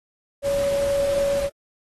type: tone in noise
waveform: sine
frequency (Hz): 562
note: C#5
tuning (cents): +24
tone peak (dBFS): -19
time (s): 0.42-1.5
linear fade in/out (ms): 50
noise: pink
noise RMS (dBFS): -34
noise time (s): 0.42-1.5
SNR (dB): +12
effects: AAC 32 kbps